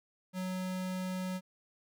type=tone; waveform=square; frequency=185 Hz; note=F#3; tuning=in tune; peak=-35 dBFS; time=0.33-1.41 s; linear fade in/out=50 ms; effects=none